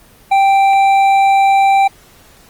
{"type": "tone with hard clipping", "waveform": "sine", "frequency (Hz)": 784, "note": "G5", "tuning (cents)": 0, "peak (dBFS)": -9, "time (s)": [0.31, 1.88], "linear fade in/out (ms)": 10, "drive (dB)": 7, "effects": ["pink hiss -45 dBFS RMS until 2.49 s", "Opus 24 kbps"]}